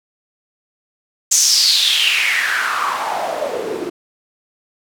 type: noise with band-pass filter sweep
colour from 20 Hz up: white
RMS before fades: -17 dBFS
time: 1.31-3.9 s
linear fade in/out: 10 ms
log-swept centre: 6800 to 330 Hz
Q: 5.3
effects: none